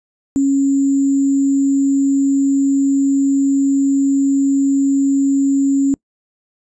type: tone with sample-and-hold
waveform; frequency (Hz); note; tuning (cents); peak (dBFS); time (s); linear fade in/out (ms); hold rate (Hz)
sine; 275; C#4; -14; -11; 0.36-5.94; 0; 7350
effects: noise-tail reverb RT60 0.1 s tail -25 dB re dry + resampled to 22050 Hz